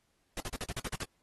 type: noise bursts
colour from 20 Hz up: pink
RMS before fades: -37 dBFS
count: 9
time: 0.37-1.035 s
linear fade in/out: 2 ms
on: 33 ms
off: 46 ms
effects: pink hiss -75 dBFS RMS until 1.22 s + AAC 32 kbps